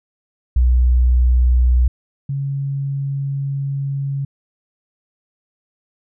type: tone pair in turn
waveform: sine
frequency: 61.74 / 138.6 Hz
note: B1 / C#3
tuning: 0 / 0 cents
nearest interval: octave + major second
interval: 1400 cents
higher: second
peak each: -10 / -19 dBFS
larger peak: first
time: 0.56-1.88 / 2.29-4.25 s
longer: second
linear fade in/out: 5 ms
effects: none